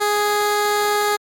15% pulse tone, 415.3 Hz, G#4, in tune, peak -10 dBFS, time 0-1.17 s, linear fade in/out 20 ms, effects MP3 64 kbps

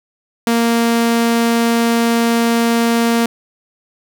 sawtooth tone, 232.4 Hz, A#3, 5 cents flat, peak -8 dBFS, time 0.47-3.26 s, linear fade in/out 2 ms, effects none

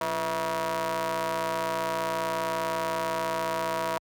sawtooth ring-modulated tone, 155.56 Hz, D#3, in tune, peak -20 dBFS, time 0.01-3.98 s, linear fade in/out 2 ms, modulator 808 Hz, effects high-pass 60 Hz 12 dB/octave

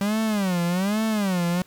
45% pulse tone with vibrato, 195.1 Hz, G3, 8 cents flat, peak -21 dBFS, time 0.01-1.62 s, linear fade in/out 2 ms, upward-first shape sine, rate 1.2 Hz, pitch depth 220 cents each way, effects pink hiss -55 dBFS RMS until 1.66 s

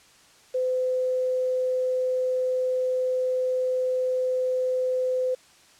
sine tone with quantisation, 510 Hz, C5, 44 cents flat, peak -22 dBFS, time 0.54-5.35 s, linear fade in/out 10 ms, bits 8, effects white hiss -55 dBFS RMS until 5.79 s + low-pass 8000 Hz 12 dB/octave

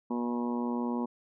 harmonic tone, 120.4 Hz, B2, 44 cents flat, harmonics 2 / 3 / 4 / 5 / 6 / 7 / 8 / 9, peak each -30 / -38 / -41 / -46 / -49 / -43 / -40 / -47 dBFS, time 0.1-1.06 s, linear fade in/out 10 ms, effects none

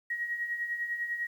sine tone with tremolo, 1896 Hz, A#6, 29 cents sharp, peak -28 dBFS, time 0.1-1.27 s, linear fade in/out 5 ms, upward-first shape triangle, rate 10 Hz, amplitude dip 65%, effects 10-bit

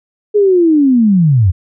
sine linear sweep, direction down, 424 to 81.8 Hz, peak -6 dBFS, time 0.34-1.52 s, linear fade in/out 20 ms, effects none

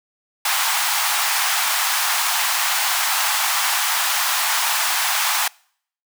pink high-pass noise, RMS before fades -20 dBFS, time 0.45-5.48 s, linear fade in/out 5 ms, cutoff 770 Hz, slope 48 dB/octave, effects noise-tail reverb RT60 0.6 s tail -26 dB re dry

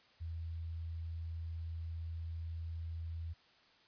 sine tone, 82.41 Hz, E2, in tune, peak -39 dBFS, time 0.2-3.34 s, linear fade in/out 20 ms, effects white hiss -66 dBFS RMS until 3.87 s + resampled to 11025 Hz

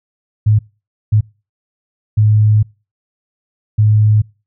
sine tone bursts at uneven times, 106.8 Hz, G#2, 49 cents sharp, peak -7 dBFS, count 4, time 0.46-0.59 / 1.12-1.21 / 2.17-2.63 / 3.78-4.22 s, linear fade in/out 10 ms, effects noise-tail reverb RT60 0.3 s tail -24 dB re dry

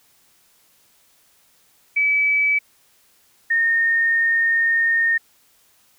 sine tone pair in turn, 2294 / 1835.4 Hz, D7 / A#6, -41 / -27 cents, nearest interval major third, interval 386 cents, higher first, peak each -15 dBFS, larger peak neither, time 1.96-2.59 / 3.5-5.18 s, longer second, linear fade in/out 10 ms, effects white hiss -58 dBFS RMS until 5.98 s

